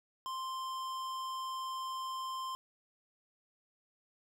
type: tone with tanh clipping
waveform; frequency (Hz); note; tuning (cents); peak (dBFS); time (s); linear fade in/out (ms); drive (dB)
sine; 1046.5; C6; 0; -39; 0.26-2.55; 0; 18
effects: none